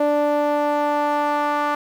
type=tone with band-pass filter sweep; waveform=sawtooth; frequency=293.7 Hz; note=D4; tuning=in tune; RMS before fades=-20 dBFS; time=0-1.75 s; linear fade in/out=5 ms; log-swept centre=600 to 1100 Hz; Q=2.3; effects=8-bit